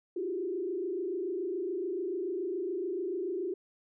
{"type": "tone with frequency modulation", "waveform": "sine", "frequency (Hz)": 366.6, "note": "F#4", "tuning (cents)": -16, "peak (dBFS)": -31, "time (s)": [0.16, 3.54], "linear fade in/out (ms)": 5, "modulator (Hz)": 27, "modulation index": 1.3, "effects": []}